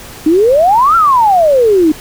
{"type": "exponential two-way sweep", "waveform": "sine", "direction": "up then down", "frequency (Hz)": [298, 1384, 298], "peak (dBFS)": -5, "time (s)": [0.26, 1.92], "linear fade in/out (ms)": 5, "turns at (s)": 0.96, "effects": ["pink hiss -31 dBFS RMS until 2 s"]}